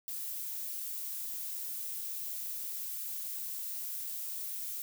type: noise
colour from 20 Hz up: violet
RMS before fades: -39 dBFS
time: 0.08-4.82 s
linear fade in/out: 0 ms
effects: none